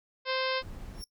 harmonic tone, 522 Hz, C5, 4 cents flat, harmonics 1 / 2 / 3 / 4 / 5 / 6 / 7 / 8 / 9 / 10, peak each -32 / -35 / -37 / -38 / -39 / -40 / -40 / -41 / -42 / -42 dBFS, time 0.25-0.63 s, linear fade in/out 50 ms
brown noise, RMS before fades -42 dBFS, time 0.61-1.03 s, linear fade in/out 20 ms
sawtooth tone with exponential growth, 5500 Hz, F8, 27 cents flat, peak -34 dBFS, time 0.92-1.04 s, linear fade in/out 1 ms, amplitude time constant 24 ms
effects noise-tail reverb RT60 0.1 s tail -21 dB re dry

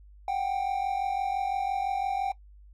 triangle tone pair together, 740 / 785.9 Hz, F#5 / G5, 0 / +4 cents, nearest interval minor second, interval 104 cents, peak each -29 / -26 dBFS, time 0.28-2.32 s, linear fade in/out 2 ms, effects noise-tail reverb RT60 0.1 s tail -18 dB re dry + added 50 Hz sine -49 dBFS peak until 2.73 s

